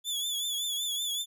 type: tone with vibrato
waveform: sawtooth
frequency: 3440 Hz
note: A7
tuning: 40 cents flat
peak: -27 dBFS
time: 0.04-1.26 s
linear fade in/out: 50 ms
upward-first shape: triangle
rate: 5.3 Hz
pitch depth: 76 cents each way
effects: none